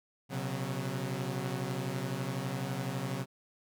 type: chord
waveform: sawtooth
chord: B suspended second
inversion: none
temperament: equal with one note detuned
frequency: 123.47 / 135.43 / 185 Hz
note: B2 / C#3 / F#3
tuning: 0 / -40 / 0 cents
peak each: -35 / -32 / -35 dBFS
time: 0.29-3.26 s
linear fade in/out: 50 ms
effects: none